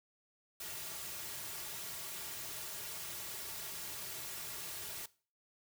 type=noise with comb filter; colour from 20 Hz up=white; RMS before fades=-44 dBFS; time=0.6-5.06 s; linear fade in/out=5 ms; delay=3.9 ms; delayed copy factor=-0.75; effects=noise-tail reverb RT60 0.4 s tail -20 dB re dry